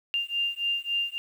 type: beating tone pair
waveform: sine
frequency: 2794 / 2797.6 Hz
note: F7 / F7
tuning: 0 / +2 cents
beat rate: 3.6 Hz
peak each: -29 dBFS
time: 0.14-1.18 s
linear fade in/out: 0 ms
effects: 9-bit